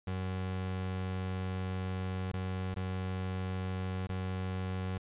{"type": "tone with dropouts", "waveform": "30% pulse", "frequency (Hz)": 93.3, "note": "F#2", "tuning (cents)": 15, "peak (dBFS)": -31, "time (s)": [0.07, 4.98], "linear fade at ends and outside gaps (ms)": 5, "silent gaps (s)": [[2.318, 2.335], [2.743, 2.762], [4.071, 4.091]], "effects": ["resampled to 8000 Hz"]}